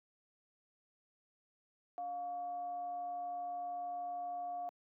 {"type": "tone with frequency modulation", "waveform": "sine", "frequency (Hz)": 709, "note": "F5", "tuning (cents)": 26, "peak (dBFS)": -38, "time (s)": [1.98, 4.69], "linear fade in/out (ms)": 0, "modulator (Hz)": 423, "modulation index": 0.22, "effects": ["high-pass 300 Hz 12 dB/octave"]}